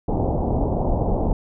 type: low-pass noise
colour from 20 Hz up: pink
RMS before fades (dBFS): -21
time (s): 0.08-1.33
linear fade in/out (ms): 2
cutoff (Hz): 860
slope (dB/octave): 48
effects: none